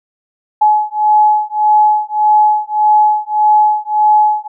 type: beating tone pair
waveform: sine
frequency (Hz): 848 / 849.7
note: G#5 / G#5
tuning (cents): +36 / +39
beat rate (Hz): 1.7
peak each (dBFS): -11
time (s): 0.61-4.48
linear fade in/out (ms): 10
effects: none